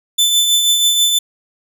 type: tone with tremolo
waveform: sawtooth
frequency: 3520 Hz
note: A7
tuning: in tune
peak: -6 dBFS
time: 0.18-1.19 s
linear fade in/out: 10 ms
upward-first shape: triangle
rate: 6.2 Hz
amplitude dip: 45%
effects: none